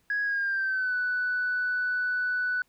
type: tone with pitch glide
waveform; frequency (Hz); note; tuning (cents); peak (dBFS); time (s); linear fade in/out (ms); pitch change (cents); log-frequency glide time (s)
sine; 1661.2 to 1488.5; G#6 to F#6; 0 to +10; -24; 0.1-2.62; 2; -190; 0.23-0.95
effects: tanh soft clip ceiling -21 dBFS + pink hiss -69 dBFS RMS until 2.68 s